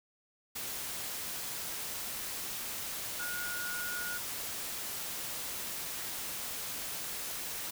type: tone in noise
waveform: sine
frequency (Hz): 1440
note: F#6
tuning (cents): -47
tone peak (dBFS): -37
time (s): 3.19-4.18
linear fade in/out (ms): 10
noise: white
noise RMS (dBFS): -39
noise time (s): 0.55-7.71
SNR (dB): -1
effects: none